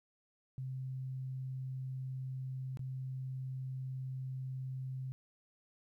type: tone with dropouts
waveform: sine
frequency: 130.81 Hz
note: C3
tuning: in tune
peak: -38 dBFS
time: 0.58-5.12 s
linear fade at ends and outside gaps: 0 ms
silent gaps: 2.772-2.793 s
effects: 13-bit